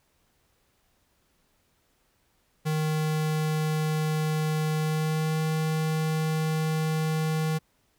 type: tone with pitch glide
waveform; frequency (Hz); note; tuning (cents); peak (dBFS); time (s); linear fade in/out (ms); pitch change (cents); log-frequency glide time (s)
square; 155.3 to 157.38; D#3 to D#3; -3 to +20; -25; 2.65-7.59; 20; +23; 4.76-5.4
effects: pink hiss -69 dBFS RMS until 7.98 s